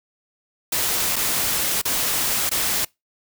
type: noise with dropouts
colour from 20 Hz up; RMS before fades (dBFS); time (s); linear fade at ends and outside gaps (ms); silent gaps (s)
white; -22; 0.72-2.85; 5; 1.159-1.163 / 1.816-1.852 / 2.494-2.513
effects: noise-tail reverb RT60 0.2 s tail -25 dB re dry